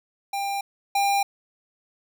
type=tone pair in turn; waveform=square; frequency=796 / 799.4 Hz; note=G5 / G5; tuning=+26 / +34 cents; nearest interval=unison; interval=8 cents; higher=second; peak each=-26 / -20 dBFS; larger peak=second; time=0.33-0.61 / 0.95-1.23 s; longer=neither; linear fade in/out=5 ms; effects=none